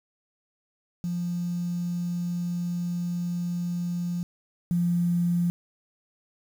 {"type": "tone pair in turn", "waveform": "sine", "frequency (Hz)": [174.61, 173.71], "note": ["F3", "F3"], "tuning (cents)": [0, -9], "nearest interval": "unison", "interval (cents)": 9, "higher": "first", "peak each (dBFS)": [-26, -21], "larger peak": "second", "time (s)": [[1.04, 4.23], [4.71, 5.5]], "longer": "first", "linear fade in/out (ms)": 0, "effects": ["8-bit"]}